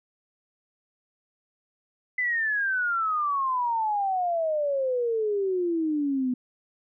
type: exponential sweep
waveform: sine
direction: down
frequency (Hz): 2027 to 246.9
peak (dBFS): -23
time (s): 2.18-6.34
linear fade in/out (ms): 5
effects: none